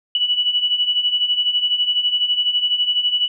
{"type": "beating tone pair", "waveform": "sine", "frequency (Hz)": [2941, 2953], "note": ["F#7", "F#7"], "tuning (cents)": [-11, -4], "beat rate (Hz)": 12, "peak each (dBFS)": [-22, -17], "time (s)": [0.15, 3.28], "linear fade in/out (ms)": 2, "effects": []}